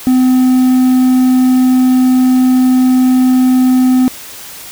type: tone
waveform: triangle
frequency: 255.4 Hz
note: C4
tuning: 42 cents flat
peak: -4 dBFS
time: 0.07-4.08 s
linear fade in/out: 0 ms
effects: white hiss -30 dBFS RMS until 4.71 s